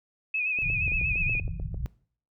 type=tone with vibrato; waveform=sine; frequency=2523 Hz; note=D#7; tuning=23 cents sharp; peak=-25 dBFS; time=0.34-1.4 s; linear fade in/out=5 ms; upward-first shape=sine; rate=8.5 Hz; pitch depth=61 cents each way
type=clicks; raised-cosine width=2 ms; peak=-29 dBFS; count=12; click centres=0.588 / 0.701 / 0.879 / 0.919 / 1.014 / 1.157 / 1.296 / 1.352 / 1.398 / 1.479 / 1.599 / 1.744 s
type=low-pass noise; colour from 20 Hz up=pink; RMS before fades=-32 dBFS; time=0.62-1.86 s; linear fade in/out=0 ms; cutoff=170 Hz; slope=96 dB/octave
effects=noise-tail reverb RT60 0.5 s tail -21 dB re dry